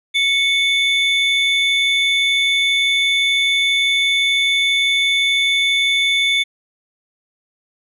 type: tone pair together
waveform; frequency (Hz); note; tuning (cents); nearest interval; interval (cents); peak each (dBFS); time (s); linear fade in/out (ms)
triangle; 2217 / 3515; C#7 / A7; 0 / -2; minor sixth; 798; -15; 0.14-6.44; 20
effects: resampled to 32000 Hz